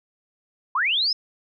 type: linear sweep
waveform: sine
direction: up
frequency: 932.3 to 5274 Hz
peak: -19 dBFS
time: 0.75-1.13 s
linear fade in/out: 5 ms
effects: none